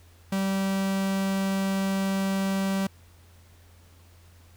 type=tone; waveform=45% pulse; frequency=193.8 Hz; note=G3; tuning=20 cents flat; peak=-24 dBFS; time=0.32-2.87 s; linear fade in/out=5 ms; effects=added 86 Hz sine -52 dBFS peak until 4.56 s + pink hiss -59 dBFS RMS until 4.56 s